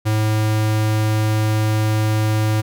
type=tone; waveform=square; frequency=108.1 Hz; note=A2; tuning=30 cents flat; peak=-16 dBFS; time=0.05-2.62 s; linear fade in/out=20 ms; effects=none